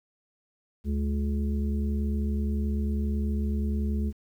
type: harmonic tone with a mistuned harmonic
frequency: 70.5 Hz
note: C#2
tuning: 30 cents sharp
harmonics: 1 / 3 / 5 / 6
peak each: -26 / -30 / -42 / -43 dBFS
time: 0.84-4.13 s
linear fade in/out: 50 ms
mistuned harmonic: 1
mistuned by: +64 cents
effects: 10-bit